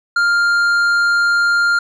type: tone with tanh clipping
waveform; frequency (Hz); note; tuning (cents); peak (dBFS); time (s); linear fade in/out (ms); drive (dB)
triangle; 1400; F6; +4; -13; 0.16-1.79; 5; 12
effects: none